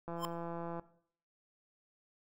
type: click train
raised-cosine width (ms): 1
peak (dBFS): -29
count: 122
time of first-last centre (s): 0.08-0.796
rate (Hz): 169
type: tone with exponential growth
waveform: square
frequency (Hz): 1046.5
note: C6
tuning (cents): 0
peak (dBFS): -32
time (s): 0.16-0.25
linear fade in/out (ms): 0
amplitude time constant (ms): 18
effects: noise-tail reverb RT60 0.6 s tail -17 dB re dry